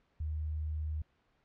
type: tone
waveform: sine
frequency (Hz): 77.1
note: D#2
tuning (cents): -15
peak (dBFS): -33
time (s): 0.2-1.02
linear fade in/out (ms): 5
effects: pink hiss -73 dBFS RMS until 1.44 s + low-pass 3000 Hz 12 dB/octave